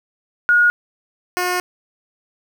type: tone pair in turn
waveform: sine / 10% pulse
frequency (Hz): 1441 / 360.2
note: F#6 / F#4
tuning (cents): -46 / -46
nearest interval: 2 octaves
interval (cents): 2400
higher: first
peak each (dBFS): -10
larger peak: neither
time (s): 0.49-0.7 / 1.37-1.6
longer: second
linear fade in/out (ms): 0
effects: 8-bit